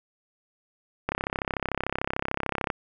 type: click train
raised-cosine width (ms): 0.5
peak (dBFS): -11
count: 55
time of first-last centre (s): 1.09-2.702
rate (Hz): 33.5
effects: none